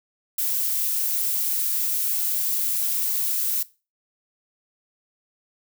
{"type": "noise", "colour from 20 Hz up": "violet", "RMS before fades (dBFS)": -24, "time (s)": [0.38, 3.63], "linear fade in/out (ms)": 5, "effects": ["noise-tail reverb RT60 0.3 s tail -19 dB re dry"]}